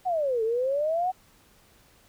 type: exponential two-way sweep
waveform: sine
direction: down then up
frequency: 760 to 435.2 to 760 Hz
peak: -23 dBFS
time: 0.05-1.12 s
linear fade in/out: 20 ms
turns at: 0.43 s
effects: pink hiss -59 dBFS RMS until 2.08 s